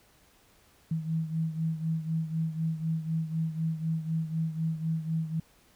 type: beating tone pair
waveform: sine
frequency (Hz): 160.2 / 164.2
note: E3 / E3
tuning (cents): -49 / -6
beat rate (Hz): 4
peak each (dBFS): -29 / -34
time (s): 0.91-5.4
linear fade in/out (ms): 5
effects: pink hiss -62 dBFS RMS until 5.75 s